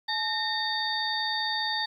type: harmonic tone with a mistuned harmonic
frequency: 915 Hz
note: A#5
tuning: 32 cents flat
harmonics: 1 / 2 / 4 / 5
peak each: -32 / -32 / -32 / -32 dBFS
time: 0.08-1.86 s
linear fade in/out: 10 ms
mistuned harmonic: 1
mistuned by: -110 cents
effects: 10-bit